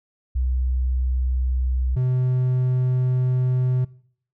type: tone pair in turn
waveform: sine / triangle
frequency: 63.4 / 127.17 Hz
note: B1 / C3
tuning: +46 / -49 cents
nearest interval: octave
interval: 1205 cents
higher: second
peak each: -19 / -16 dBFS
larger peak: second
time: 0.35-1.96 / 1.96-3.85 s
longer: second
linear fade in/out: 10 ms
effects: noise-tail reverb RT60 0.6 s tail -21 dB re dry